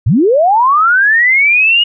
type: linear sweep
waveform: sine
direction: up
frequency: 82.41 to 2900 Hz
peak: -6 dBFS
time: 0.06-1.84 s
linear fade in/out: 10 ms
effects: none